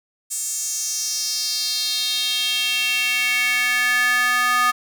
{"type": "tone with high-pass filter sweep", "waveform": "square", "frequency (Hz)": 246.9, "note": "B3", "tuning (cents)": 0, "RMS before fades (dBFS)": -21, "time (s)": [0.3, 4.72], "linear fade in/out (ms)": 20, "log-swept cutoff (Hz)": [7800, 1300], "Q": 4, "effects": []}